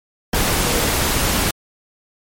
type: tone in noise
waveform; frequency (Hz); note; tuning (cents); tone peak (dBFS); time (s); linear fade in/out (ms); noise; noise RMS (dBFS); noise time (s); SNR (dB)
sine; 478.9; A#4; +47; -27; 0.66-0.86; 5; pink; -18; 0.33-1.51; -12
effects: MP3 64 kbps